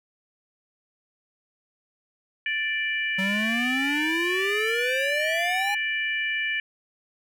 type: harmonic tone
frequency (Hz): 587.3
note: D5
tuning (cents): 0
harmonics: 3 / 4 / 5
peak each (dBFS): -27 / -28 / -33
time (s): 2.46-6.6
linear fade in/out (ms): 2
type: exponential sweep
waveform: square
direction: up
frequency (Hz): 187.8 to 830.6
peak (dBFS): -27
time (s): 3.18-5.75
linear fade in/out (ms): 10
effects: none